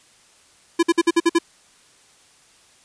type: tone bursts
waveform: square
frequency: 337.6 Hz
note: E4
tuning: 41 cents sharp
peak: -13 dBFS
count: 7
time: 0.79-1.388 s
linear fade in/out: 10 ms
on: 40 ms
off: 53 ms
effects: white hiss -54 dBFS RMS until 2.84 s + resampled to 22050 Hz